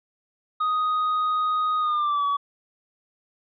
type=tone with pitch glide; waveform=triangle; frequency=1247 to 1136.9 Hz; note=D#6 to C#6; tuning=+3 to +43 cents; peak=-19 dBFS; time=0.6-2.37 s; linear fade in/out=10 ms; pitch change=-160 cents; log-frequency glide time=1.79-2.26 s; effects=resampled to 11025 Hz